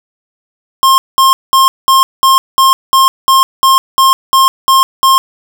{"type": "tone bursts", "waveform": "square", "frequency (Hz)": 1065, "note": "C6", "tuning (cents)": 30, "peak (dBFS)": -5, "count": 13, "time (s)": [0.83, 5.18], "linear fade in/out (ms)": 0, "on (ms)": 150, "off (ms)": 200, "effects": []}